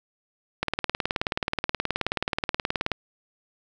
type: click train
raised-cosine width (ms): 0.3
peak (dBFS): -8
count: 44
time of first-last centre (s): 0.63-2.917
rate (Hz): 18.8
effects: none